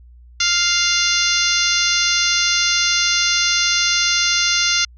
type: harmonic tone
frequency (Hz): 698.5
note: F5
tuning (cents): 0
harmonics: 2 / 3 / 4 / 5 / 6 / 7 / 8 / 9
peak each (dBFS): -23 / -23 / -23 / -23 / -23 / -23 / -23 / -23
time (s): 0.4-4.85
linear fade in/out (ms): 5
effects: added 60 Hz sine -41 dBFS peak until 4.97 s